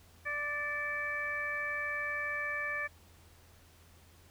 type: harmonic tone with a mistuned harmonic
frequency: 587.3 Hz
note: D5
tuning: in tune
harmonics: 1 / 2 / 3 / 4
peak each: -44 / -42 / -35 / -39 dBFS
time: 0.25-2.88 s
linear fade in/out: 20 ms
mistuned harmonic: 4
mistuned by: -31 cents
effects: added 84 Hz sine -60 dBFS peak until 4.3 s + pink hiss -62 dBFS RMS until 4.3 s